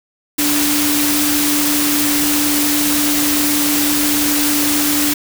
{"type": "tone in noise", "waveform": "sine", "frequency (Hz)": 293.7, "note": "D4", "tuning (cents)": 0, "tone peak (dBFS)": -17, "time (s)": [0.38, 5.14], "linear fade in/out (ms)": 10, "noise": "white", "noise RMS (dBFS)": -17, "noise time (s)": [0.38, 5.14], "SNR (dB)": -3, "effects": []}